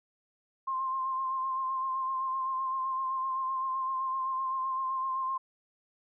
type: tone with vibrato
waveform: sine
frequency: 1054 Hz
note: C6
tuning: 12 cents sharp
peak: -29 dBFS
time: 0.67-5.38 s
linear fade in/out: 10 ms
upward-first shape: sine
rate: 7.8 Hz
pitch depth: 27 cents each way
effects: none